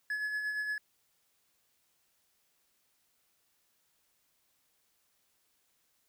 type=tone with tremolo; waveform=triangle; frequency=1702 Hz; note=G#6; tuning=42 cents sharp; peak=-29 dBFS; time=0.1-0.78 s; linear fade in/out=2 ms; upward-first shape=sine; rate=8.6 Hz; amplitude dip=40%; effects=white hiss -74 dBFS RMS until 6.08 s